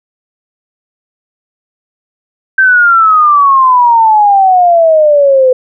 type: exponential sweep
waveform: sine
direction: down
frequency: 1568 to 504 Hz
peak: -3 dBFS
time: 2.58-5.53 s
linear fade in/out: 5 ms
effects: none